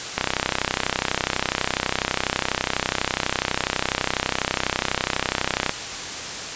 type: click train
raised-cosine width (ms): 0.3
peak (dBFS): -3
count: 178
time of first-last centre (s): 0.18-5.694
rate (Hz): 32.1
effects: white hiss -30 dBFS RMS until 6.55 s + resampled to 16000 Hz